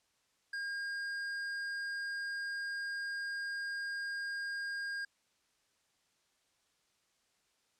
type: tone with hard clipping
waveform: sine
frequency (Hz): 1616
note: G#6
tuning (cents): -48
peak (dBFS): -38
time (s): 0.53-5.05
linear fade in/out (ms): 5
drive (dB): 9
effects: white hiss -75 dBFS RMS until 7.79 s + low-pass 8000 Hz 12 dB/octave